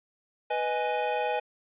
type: chord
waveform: square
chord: G# minor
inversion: first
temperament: equal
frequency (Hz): 493.9 / 622.3 / 830.6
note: B4 / D#5 / G#5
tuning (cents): 0 / 0 / 0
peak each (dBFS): -32 / -33 / -30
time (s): 0.5-1.4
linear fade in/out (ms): 10
effects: resampled to 8000 Hz